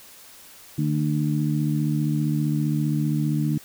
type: harmonic tone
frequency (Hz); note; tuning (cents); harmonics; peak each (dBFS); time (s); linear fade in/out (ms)
75.2; D2; +42; 2 / 3 / 4; -22 / -27 / -27; 0.78-3.58; 5
effects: white hiss -47 dBFS RMS until 3.64 s